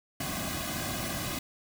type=noise with comb filter; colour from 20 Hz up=pink; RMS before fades=-34 dBFS; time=0.2-1.39 s; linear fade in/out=5 ms; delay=2.2 ms; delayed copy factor=-1; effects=none